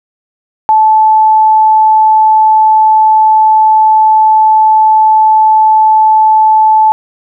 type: tone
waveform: sine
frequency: 870 Hz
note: A5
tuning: 20 cents flat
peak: -3 dBFS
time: 0.69-6.92 s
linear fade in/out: 0 ms
effects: none